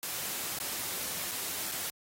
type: noise with dropouts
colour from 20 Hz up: white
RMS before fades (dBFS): -36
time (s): 0.03-1.9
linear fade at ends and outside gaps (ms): 0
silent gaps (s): 0.587-0.601 / 1.313-1.316 / 1.715-1.719
effects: high-pass 80 Hz 12 dB/octave + AAC 48 kbps